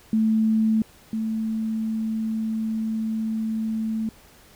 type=tone pair in turn; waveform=sine; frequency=220 / 221 Hz; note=A3 / A3; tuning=0 / +8 cents; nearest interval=unison; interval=8 cents; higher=second; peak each=-17 / -23 dBFS; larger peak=first; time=0.13-0.82 / 1.13-4.09 s; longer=second; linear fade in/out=2 ms; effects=pink hiss -52 dBFS RMS until 4.55 s